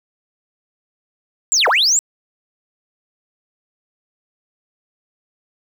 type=linear two-way sweep; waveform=sine; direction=down then up; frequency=7790 to 415.3 to 7790 Hz; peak=-10 dBFS; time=1.52-1.99 s; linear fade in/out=0 ms; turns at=1.68 s; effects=tanh soft clip ceiling -9 dBFS + 7-bit